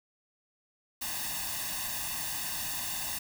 white noise with comb filter, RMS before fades -35 dBFS, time 1.01-3.19 s, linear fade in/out 10 ms, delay 1.1 ms, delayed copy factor +0.95, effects none

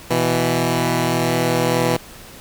10% pulse tone pair together, 123.47 / 164.81 Hz, B2 / E3, 0 / 0 cents, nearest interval perfect fourth, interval 500 cents, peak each -11 dBFS, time 0.1-1.97 s, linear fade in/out 10 ms, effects pink hiss -40 dBFS RMS until 2.4 s

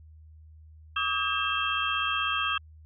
sine tone cluster, 1150 / 1266 / 1610 / 2682 / 3218 Hz, D6 / D#6 / G6 / E7 / G7, -37 / +30 / +46 / +29 / +45 cents, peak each -33 / -31 / -33 / -31 / -32 dBFS, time 0.96-2.58 s, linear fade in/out 5 ms, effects added 78 Hz sine -48 dBFS peak until 2.85 s

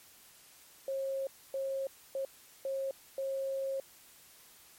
sine tone bursts at uneven times, 540 Hz, C#5, 45 cents flat, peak -32 dBFS, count 5, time 0.88-1.27 / 1.54-1.87 / 2.15-2.25 / 2.65-2.91 / 3.18-3.8 s, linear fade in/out 2 ms, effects white hiss -58 dBFS RMS until 4.78 s + MP3 64 kbps

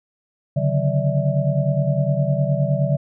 sine tone cluster, 139.1 / 148.8 / 186 / 578 / 647 Hz, C#3 / D3 / F#3 / D5 / E5, +6 / +23 / +9 / -28 / -32 cents, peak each -20 / -21 / -26 / -26 / -28 dBFS, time 0.56-2.97 s, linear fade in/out 10 ms, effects none

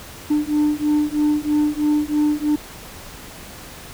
sine beating tone pair, 297.2 / 300.3 Hz, D4 / D4, +21 / +39 cents, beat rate 3.1 Hz, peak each -17 dBFS, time 0.3-2.56 s, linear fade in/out 10 ms, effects tanh soft clip ceiling -13 dBFS + pink hiss -38 dBFS RMS until 3.93 s

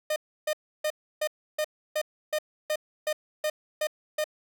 45% pulse tone bursts, 611 Hz, D#5, 32 cents flat, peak -25 dBFS, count 12, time 0.1-4.242 s, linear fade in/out 5 ms, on 61 ms, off 310 ms, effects none

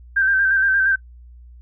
sine tone with vibrato, 1568 Hz, G6, in tune, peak -14 dBFS, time 0.16-0.96 s, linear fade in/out 10 ms, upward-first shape square, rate 8.6 Hz, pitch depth 33 cents each way, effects noise-tail reverb RT60 0.1 s tail -22 dB re dry + added 60 Hz sine -40 dBFS peak until 1.61 s

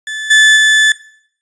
35% pulse tone with level steps, 1740 Hz, A6, 20 cents flat, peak -18 / -3 / -5 dBFS, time 0.07-0.92 s, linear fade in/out 2 ms, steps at 0.3 / 0.56 s, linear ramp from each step 10 ms, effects noise-tail reverb RT60 0.6 s tail -17 dB re dry + resampled to 22050 Hz

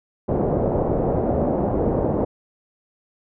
white low-pass noise, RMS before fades -21 dBFS, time 0.28-2.25 s, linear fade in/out 10 ms, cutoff 620 Hz, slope 24 dB/octave, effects none

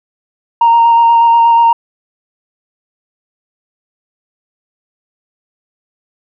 sine tone with vibrato, 929 Hz, A#5, 6 cents flat, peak -3 dBFS, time 0.61-1.73 s, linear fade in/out 5 ms, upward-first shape square, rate 8.3 Hz, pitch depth 11 cents each way, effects tanh soft clip ceiling -2 dBFS

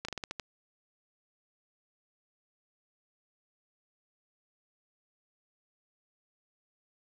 slowing click train, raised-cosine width 0.2 ms, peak -19 dBFS, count 7, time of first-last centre 0.05-0.398 s, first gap 35 ms, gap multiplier 1.2, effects none

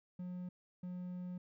triangle tone bursts at uneven times, 180 Hz, F#3, 47 cents flat, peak -39 dBFS, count 2, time 0.19-0.49 / 0.83-1.38 s, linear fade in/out 5 ms, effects none

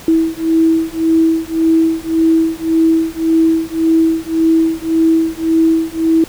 sine beating tone pair, 324.1 / 325.9 Hz, E4 / E4, -29 / -20 cents, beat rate 1.8 Hz, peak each -13 dBFS, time 0.08-6.24 s, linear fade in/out 2 ms, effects pink hiss -35 dBFS RMS until 6.28 s

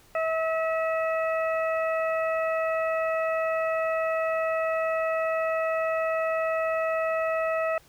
harmonic tone, 646 Hz, E5, 35 cents flat, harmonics 1 / 2 / 3 / 4, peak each -25 / -31 / -35 / -37 dBFS, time 0.15-7.78 s, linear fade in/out 2 ms, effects pink hiss -57 dBFS RMS until 7.88 s

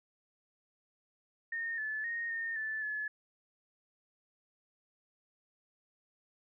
sine tone with pitch steps, 1836 / 1735 / 1859 / 1830 / 1751 / 1714 Hz, A#6 / A6 / A#6 / A#6 / A6 / A6, -27 / -25 / -5 / -32 / -9 / -46 cents, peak -34 dBFS, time 1.52-3.08 s, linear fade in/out 5 ms, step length 260 ms, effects none

